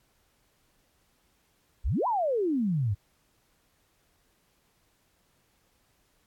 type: exponential two-way sweep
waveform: sine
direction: up then down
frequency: 41.2 to 1027 to 92.4 Hz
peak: -24 dBFS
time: 1.84-2.95 s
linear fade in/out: 20 ms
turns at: 2.07 s
effects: pink hiss -69 dBFS RMS until 6.26 s + AAC 64 kbps